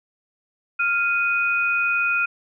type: tone pair together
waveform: sine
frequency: 1396.9 / 2489 Hz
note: F6 / D#7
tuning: 0 / 0 cents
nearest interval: minor seventh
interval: 1000 cents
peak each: -21 dBFS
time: 0.79-2.26 s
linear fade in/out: 10 ms
effects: none